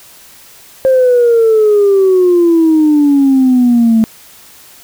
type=exponential sweep; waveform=sine; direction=down; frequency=532 to 220 Hz; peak=-4 dBFS; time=0.85-4.04 s; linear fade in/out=0 ms; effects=tanh soft clip ceiling -2 dBFS + white hiss -39 dBFS RMS until 4.83 s